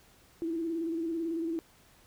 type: tone with vibrato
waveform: sine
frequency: 330 Hz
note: E4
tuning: 2 cents sharp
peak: -30 dBFS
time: 0.42-1.59 s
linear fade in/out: 0 ms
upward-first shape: square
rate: 18 Hz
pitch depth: 41 cents each way
effects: pink hiss -61 dBFS RMS until 2.06 s